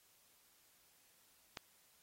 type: click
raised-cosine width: 0.2 ms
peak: -25 dBFS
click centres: 1.572 s
effects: white hiss -70 dBFS RMS until 2.02 s + AAC 48 kbps